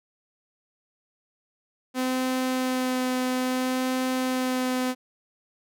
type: tone with vibrato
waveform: sawtooth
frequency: 255.9 Hz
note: C4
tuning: 38 cents flat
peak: -20 dBFS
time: 1.94-4.95 s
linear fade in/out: 50 ms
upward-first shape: sine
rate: 0.6 Hz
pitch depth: 11 cents each way
effects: none